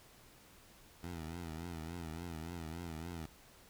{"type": "tone with vibrato", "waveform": "15% pulse", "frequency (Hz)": 83.1, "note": "E2", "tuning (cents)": 15, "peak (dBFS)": -36, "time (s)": [1.03, 3.26], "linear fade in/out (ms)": 5, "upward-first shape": "triangle", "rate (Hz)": 3.5, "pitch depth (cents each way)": 120, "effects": ["pink hiss -61 dBFS RMS until 3.69 s"]}